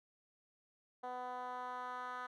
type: tone with band-pass filter sweep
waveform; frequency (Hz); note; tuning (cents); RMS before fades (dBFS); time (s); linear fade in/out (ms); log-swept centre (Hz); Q
10% pulse; 249.8; B3; +20; -44; 1.03-2.27; 10; 730 to 1300; 2.1
effects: none